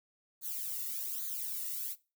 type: noise with flanger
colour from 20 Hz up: violet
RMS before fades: -38 dBFS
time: 0.41-1.96 s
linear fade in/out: 50 ms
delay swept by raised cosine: 0.37 to 1.28 ms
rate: 1.2 Hz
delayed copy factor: -0.95
effects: noise-tail reverb RT60 0.3 s tail -20 dB re dry